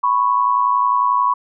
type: tone pair together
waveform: sine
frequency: 992 / 1103.1 Hz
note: B5 / C#6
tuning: +7 / -9 cents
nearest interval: major second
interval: 184 cents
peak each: -16 dBFS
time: 0.03-1.34 s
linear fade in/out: 10 ms
effects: none